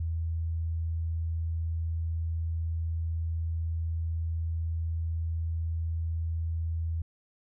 sine tone, 82 Hz, E2, 9 cents flat, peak -28 dBFS, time 0-7.02 s, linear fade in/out 5 ms, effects none

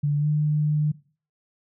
sine tone with pitch glide, 145.7 to 150.58 Hz, D3 to D3, -13 to +44 cents, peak -19 dBFS, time 0.03-0.92 s, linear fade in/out 10 ms, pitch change +57 cents, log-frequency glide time 0.18-0.27 s, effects noise-tail reverb RT60 0.4 s tail -19 dB re dry

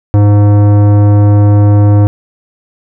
sine tone with tanh clipping, 102.9 Hz, G#2, 16 cents flat, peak -5 dBFS, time 0.14-2.07 s, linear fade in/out 0 ms, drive 16 dB, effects none

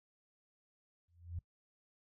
sine tone with exponential growth, 85.8 Hz, F2, 30 cents flat, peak -36 dBFS, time 1.08-1.39 s, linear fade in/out 5 ms, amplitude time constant 67 ms, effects noise-tail reverb RT60 0.1 s tail -21 dB re dry

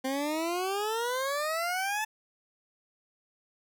20% pulse exponential sweep, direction up, 259.3 to 880 Hz, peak -24 dBFS, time 0.04-2.05 s, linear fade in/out 10 ms, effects none

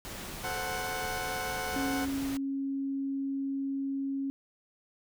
pink noise, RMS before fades -41 dBFS, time 0.05-2.37 s, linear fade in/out 0 ms
20% pulse chord, F# diminished, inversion first, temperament equal, 440 / 523.3 / 740 Hz, A4 / C5 / F#5, 0 / 0 / 0 cents, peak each -36 / -35 / -30 dBFS, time 0.43-2.06 s, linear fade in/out 20 ms
sine tone, 273.6 Hz, C#4, 23 cents flat, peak -30 dBFS, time 1.76-4.3 s, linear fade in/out 0 ms
effects none

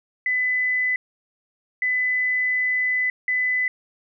sine tone bursts at uneven times, 2005 Hz, B6, 26 cents sharp, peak -19 dBFS, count 3, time 0.26-0.96 / 1.82-3.1 / 3.28-3.68 s, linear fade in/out 2 ms, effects none

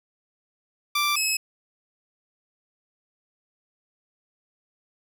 15% pulse tone pair in turn, 1174.7 / 2577 Hz, D6 / E7, 0 / -40 cents, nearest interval octave + major second, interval 1360 cents, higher second, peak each -15 dBFS, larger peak neither, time 0.95-1.16 / 1.16-1.37 s, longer neither, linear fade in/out 5 ms, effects none

